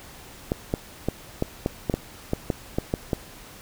clicks, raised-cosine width 2 ms, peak -9 dBFS, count 12, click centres 0.519 / 0.739 / 1.086 / 1.424 / 1.661 / 1.898 / 1.94 / 2.334 / 2.502 / 2.785 / 2.939 / 3.132 s, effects pink hiss -45 dBFS RMS until 3.61 s

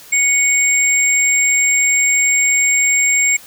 sine tone pair together, 2217 / 7457 Hz, C#7 / A#8, 0 / 0 cents, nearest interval octave + major sixth, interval 2100 cents, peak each -13 dBFS, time 0.12-3.37 s, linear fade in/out 10 ms, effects tanh soft clip ceiling -5 dBFS + white hiss -40 dBFS RMS until 3.46 s

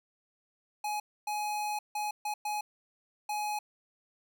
square tone bursts at uneven times, 840 Hz, G#5, 19 cents sharp, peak -32 dBFS, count 6, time 0.84-1 / 1.27-1.79 / 1.95-2.11 / 2.25-2.34 / 2.45-2.61 / 3.29-3.59 s, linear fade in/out 5 ms, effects none

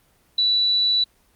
sine tone, 3951 Hz, B7, in tune, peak -16 dBFS, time 0.38-1.04 s, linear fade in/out 5 ms, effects pink hiss -60 dBFS RMS until 1.35 s + Opus 24 kbps

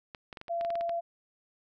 clicks, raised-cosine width 0.3 ms, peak -26 dBFS, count 11, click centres 0.148 / 0.328 / 0.372 / 0.414 / 0.482 / 0.611 / 0.649 / 0.704 / 0.755 / 0.81 / 0.894 s
sine tone, 681 Hz, F5, 44 cents flat, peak -29 dBFS, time 0.49-1.01 s, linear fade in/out 20 ms
effects none

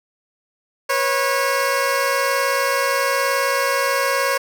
15% pulse tone pair together, 488.1 / 547 Hz, B4 / C#5, -20 / -23 cents, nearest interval major second, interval 197 cents, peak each -17 / -12 dBFS, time 0.89-4.38 s, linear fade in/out 10 ms, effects none

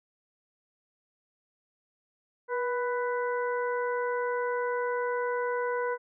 harmonic tone with a mistuned harmonic, 496 Hz, B4, 7 cents sharp, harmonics 1 / 2 / 3 / 4, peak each -29 / -33 / -36 / -43 dBFS, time 2.48-5.98 s, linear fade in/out 50 ms, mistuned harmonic 1, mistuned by -38 cents, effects none

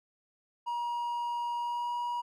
triangle tone with pitch glide, 953 to 961.3 Hz, A#5 to B5, +38 to -47 cents, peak -29 dBFS, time 0.66-2.22 s, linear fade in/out 20 ms, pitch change +15 cents, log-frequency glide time 1.58-1.93 s, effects none

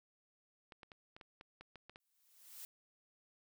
clicks, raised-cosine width 0.3 ms, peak -37 dBFS, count 10, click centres 0.722 / 0.832 / 0.918 / 1.165 / 1.212 / 1.411 / 1.61 / 1.757 / 1.896 / 1.959 s
blue noise with exponential growth, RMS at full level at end -48 dBFS, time 2-2.65 s, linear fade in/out 1 ms, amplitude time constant 140 ms
effects none

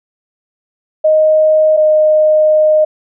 sine tone pair in turn, 622.3 / 616.9 Hz, D#5 / D#5, 0 / -15 cents, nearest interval unison, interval 15 cents, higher first, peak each -6 dBFS, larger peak neither, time 1.04-1.77 / 1.77-2.85 s, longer second, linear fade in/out 10 ms, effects none

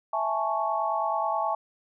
sine chord, A major seventh, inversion second, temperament equal, 659.3 / 830.6 / 880 / 1108.7 Hz, E5 / G#5 / A5 / C#6, 0 / 0 / 0 / 0 cents, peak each -30 dBFS, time 0.13-1.55 s, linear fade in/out 5 ms, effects none

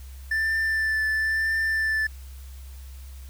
triangle tone with vibrato, 1768 Hz, A6, 8 cents sharp, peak -20 dBFS, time 0.31-2.07 s, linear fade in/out 5 ms, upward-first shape triangle, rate 0.99 Hz, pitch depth 19 cents each way, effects added 66 Hz sine -38 dBFS peak until 3.29 s + white hiss -53 dBFS RMS until 3.29 s

